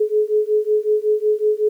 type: beating tone pair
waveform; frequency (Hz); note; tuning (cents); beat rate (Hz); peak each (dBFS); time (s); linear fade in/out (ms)
sine; 422.8 / 428.2; G#4 / A4; +31 / -47; 5.4; -18; 0-1.69; 10
effects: 9-bit